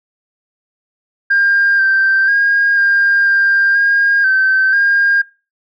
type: tone with pitch steps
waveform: sine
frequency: 1603 / 1567 / 1626 / 1605 / 1595 / 1621 / 1545 / 1613 Hz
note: G6 / G6 / G#6 / G6 / G6 / G#6 / G6 / G6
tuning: +38 / -1 / -37 / +40 / +30 / -42 / -26 / +49 cents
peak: -8 dBFS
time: 1.3-5.22 s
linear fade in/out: 10 ms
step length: 490 ms
effects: noise-tail reverb RT60 0.3 s tail -20 dB re dry + tanh soft clip ceiling -5 dBFS